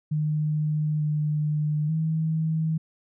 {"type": "tone with pitch steps", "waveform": "sine", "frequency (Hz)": [152.4, 150.9, 159.3], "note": ["D#3", "D3", "D#3"], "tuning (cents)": [-36, 47, 41], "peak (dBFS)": -22, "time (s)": [0.11, 2.78], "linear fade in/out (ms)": 10, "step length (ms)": 890, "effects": []}